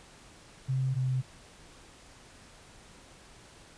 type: tone pair in turn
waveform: sine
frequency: 131.6 / 129.34 Hz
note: C3 / C3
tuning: +10 / -20 cents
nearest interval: unison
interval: 30 cents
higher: first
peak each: -26 dBFS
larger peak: neither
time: 0.68-0.95 / 0.95-1.22 s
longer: neither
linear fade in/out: 20 ms
effects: pink hiss -54 dBFS RMS until 3.77 s + resampled to 22050 Hz